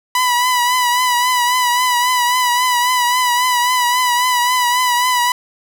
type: tone with vibrato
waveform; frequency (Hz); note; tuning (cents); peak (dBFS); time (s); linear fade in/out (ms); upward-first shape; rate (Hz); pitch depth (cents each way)
sawtooth; 987.8; B5; 0; -9; 0.15-5.32; 2; triangle; 3.7; 51
effects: none